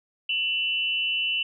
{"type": "tone pair together", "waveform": "sine", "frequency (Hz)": [2700, 2960], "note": ["E7", "F#7"], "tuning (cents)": [41, 0], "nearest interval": "major second", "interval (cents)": 159, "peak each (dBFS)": -26, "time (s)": [0.29, 1.43], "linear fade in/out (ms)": 5, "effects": []}